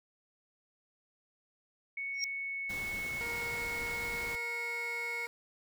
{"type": "tone with pitch glide", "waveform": "sine", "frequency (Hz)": [2217, 2193], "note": ["C#7", "C#7"], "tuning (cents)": [0, -19], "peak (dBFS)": -35, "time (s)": [1.97, 5.26], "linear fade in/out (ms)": 5, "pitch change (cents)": -19, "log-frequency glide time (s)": [2.12, 3.48]}
{"type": "tone with exponential growth", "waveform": "sine", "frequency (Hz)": 5588, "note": "F8", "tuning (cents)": 0, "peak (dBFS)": -27, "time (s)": [2.14, 2.24], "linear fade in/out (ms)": 0, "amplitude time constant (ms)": 21}
{"type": "noise", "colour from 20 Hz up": "pink", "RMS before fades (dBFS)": -45, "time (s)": [2.69, 4.36], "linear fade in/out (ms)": 10}
{"type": "tone", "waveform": "15% pulse", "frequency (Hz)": 470.3, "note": "A#4", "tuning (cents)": 15, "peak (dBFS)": -35, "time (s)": [3.21, 5.27], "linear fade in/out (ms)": 0}
{"effects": []}